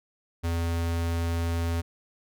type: tone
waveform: square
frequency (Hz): 84.1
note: E2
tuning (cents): +35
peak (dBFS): -26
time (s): 0.43-1.82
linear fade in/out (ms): 20
effects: none